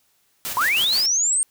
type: noise with tremolo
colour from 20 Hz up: white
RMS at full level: -28 dBFS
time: 0.45-1.06 s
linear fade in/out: 0 ms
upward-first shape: square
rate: 6.3 Hz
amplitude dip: 45%
type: linear sweep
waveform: sine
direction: up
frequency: 932.3 to 8720 Hz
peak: -17 dBFS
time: 0.57-1.43 s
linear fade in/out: 0 ms
effects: white hiss -64 dBFS RMS until 1.5 s